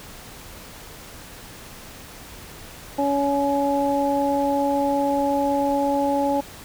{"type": "harmonic tone", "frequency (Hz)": 281.2, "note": "C#4", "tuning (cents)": 25, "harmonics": [1, 2, 3], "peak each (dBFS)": [-23, -23, -23], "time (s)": [2.98, 6.41], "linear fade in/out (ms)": 10, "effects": ["pink hiss -41 dBFS RMS until 6.64 s"]}